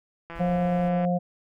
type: click train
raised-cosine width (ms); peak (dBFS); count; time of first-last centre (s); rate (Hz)
0.5; -24; 127; 0.3-1.05; 168
type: noise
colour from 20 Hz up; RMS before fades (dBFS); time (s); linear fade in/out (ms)
brown; -43; 0.35-0.89; 5
type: harmonic tone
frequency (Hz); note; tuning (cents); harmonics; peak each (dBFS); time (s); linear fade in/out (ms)
177.5; F3; +28; 1 / 3 / 4; -23 / -28 / -29; 0.39-1.19; 20
effects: none